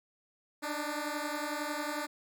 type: beating tone pair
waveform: 10% pulse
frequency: 292.3 / 303.3 Hz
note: D4 / D#4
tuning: -8 / -44 cents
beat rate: 11 Hz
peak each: -28 / -29 dBFS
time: 0.62-2.07 s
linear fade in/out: 20 ms
effects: none